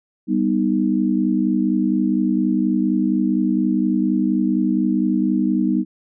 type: chord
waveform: sine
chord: G augmented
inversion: none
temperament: equal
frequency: 196 / 246.9 / 311.1 Hz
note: G3 / B3 / D#4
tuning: 0 / 0 / 0 cents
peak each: -20 dBFS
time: 0.27-5.85 s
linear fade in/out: 50 ms
effects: none